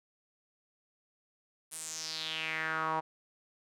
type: tone with band-pass filter sweep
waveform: sawtooth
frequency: 159 Hz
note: D#3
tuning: 38 cents sharp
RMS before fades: -36 dBFS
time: 1.71-3.01 s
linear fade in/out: 20 ms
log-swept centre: 10000 to 890 Hz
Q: 4.1
effects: none